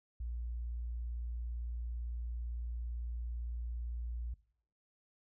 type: tone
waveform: sine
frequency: 58.9 Hz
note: A#1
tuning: 19 cents sharp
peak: -37 dBFS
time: 0.2-4.34 s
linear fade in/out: 5 ms
effects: noise-tail reverb RT60 0.6 s tail -20 dB re dry